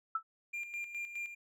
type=tone with exponential decay; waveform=sine; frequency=1318.5 Hz; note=E6; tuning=in tune; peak=-27 dBFS; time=0.15-0.23 s; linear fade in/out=5 ms; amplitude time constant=17 ms
type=tone with tremolo; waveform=triangle; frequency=2395 Hz; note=D7; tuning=33 cents sharp; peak=-35 dBFS; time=0.53-1.35 s; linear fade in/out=10 ms; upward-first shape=square; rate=4.8 Hz; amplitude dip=60%
effects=none